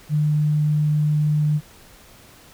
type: tone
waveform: sine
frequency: 150.6 Hz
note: D3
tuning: 44 cents sharp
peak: -16 dBFS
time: 0.09-1.61 s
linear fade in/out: 50 ms
effects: pink hiss -48 dBFS RMS until 2.53 s